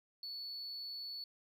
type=tone; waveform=sine; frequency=4435 Hz; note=C#8; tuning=in tune; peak=-40 dBFS; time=0.23-1.24 s; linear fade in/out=2 ms; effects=tanh soft clip ceiling -40 dBFS